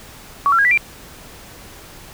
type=tone with pitch steps; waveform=sine; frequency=1129 / 1358.2 / 1634 / 1965.7 / 2365 Hz; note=C#6 / F6 / G#6 / B6 / D7; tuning=+31 / -49 / -29 / -9 / +12 cents; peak=-11 dBFS; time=0.46-0.775 s; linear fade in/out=0 ms; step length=63 ms; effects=pink hiss -40 dBFS RMS until 2.13 s